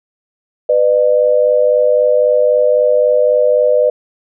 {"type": "tone pair together", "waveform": "sine", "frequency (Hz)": [499.2, 603], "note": ["B4", "D5"], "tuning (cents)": [19, 46], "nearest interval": "minor third", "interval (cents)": 327, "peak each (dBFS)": -11, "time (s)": [0.69, 3.9], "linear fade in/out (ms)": 5, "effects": []}